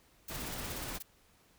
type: noise bursts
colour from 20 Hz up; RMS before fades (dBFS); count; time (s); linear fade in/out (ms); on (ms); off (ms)
blue; -43; 13; 0.28-1.025; 5; 25; 35
type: noise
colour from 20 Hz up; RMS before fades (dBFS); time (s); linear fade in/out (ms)
pink; -41; 0.29-0.99; 20
effects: pink hiss -66 dBFS RMS until 1.58 s